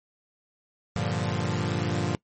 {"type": "chord", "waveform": "sawtooth", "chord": "G minor seventh", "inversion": "none", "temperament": "equal", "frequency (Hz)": [98, 116.54, 146.83, 174.61], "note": ["G2", "Bb2", "D3", "F3"], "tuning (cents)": [0, 0, 0, 0], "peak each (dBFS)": -27, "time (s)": [0.96, 2.15], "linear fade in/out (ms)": 0, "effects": ["noise-tail reverb RT60 0.1 s tail -23 dB re dry", "MP3 32 kbps"]}